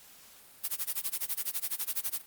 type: noise with tremolo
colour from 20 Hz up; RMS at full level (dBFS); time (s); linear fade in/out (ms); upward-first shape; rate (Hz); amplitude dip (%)
blue; -30; 0.63-2.22; 20; sine; 12; 100
effects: white hiss -55 dBFS RMS until 2.26 s + Opus 48 kbps